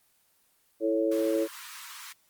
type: chord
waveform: sine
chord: A major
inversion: second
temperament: equal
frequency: 329.6 / 440 / 554.4 Hz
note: E4 / A4 / C#5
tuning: 0 / 0 / 0 cents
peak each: -27 / -29 / -28 dBFS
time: 0.8-1.48 s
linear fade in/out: 50 ms
type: high-pass noise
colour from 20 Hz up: pink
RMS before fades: -44 dBFS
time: 1.11-2.13 s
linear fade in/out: 10 ms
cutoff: 950 Hz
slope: 96 dB/octave
effects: white hiss -67 dBFS RMS until 2.29 s + Opus 24 kbps